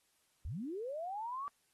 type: linear sweep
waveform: sine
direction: up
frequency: 52.4 to 1165 Hz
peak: -38 dBFS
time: 0.45-1.48 s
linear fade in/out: 0 ms
effects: white hiss -75 dBFS RMS until 1.73 s + AAC 32 kbps